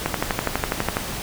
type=click train; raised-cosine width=0.5 ms; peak=-5 dBFS; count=12; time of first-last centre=0.06-0.969 s; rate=12.1 Hz; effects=pink hiss -30 dBFS RMS until 1.22 s